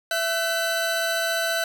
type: tone cluster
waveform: 40% pulse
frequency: 666 / 1520 / 3981 Hz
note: E5 / F#6 / B7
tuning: +18 / +46 / +13 cents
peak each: -25 / -25 / -30 dBFS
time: 0.11-1.64 s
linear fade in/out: 2 ms
effects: none